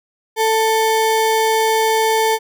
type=ring-modulated tone; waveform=square; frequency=664 Hz; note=E5; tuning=12 cents sharp; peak=-11 dBFS; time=0.36-2.39 s; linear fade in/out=50 ms; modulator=221 Hz; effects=none